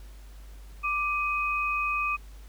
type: tone pair together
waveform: sine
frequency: 1179 / 2516 Hz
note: D6 / D#7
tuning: +6 / +19 cents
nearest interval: octave + minor second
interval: 1313 cents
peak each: -28 dBFS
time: 0.83-2.17 s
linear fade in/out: 20 ms
effects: added 50 Hz sine -43 dBFS peak until 2.48 s + pink hiss -57 dBFS RMS until 2.48 s